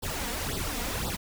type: noise with flanger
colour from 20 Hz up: pink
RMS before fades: -32 dBFS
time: 0.02-1.17 s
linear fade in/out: 20 ms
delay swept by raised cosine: 0.22 to 4.22 ms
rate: 1.9 Hz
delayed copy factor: +0.9
effects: none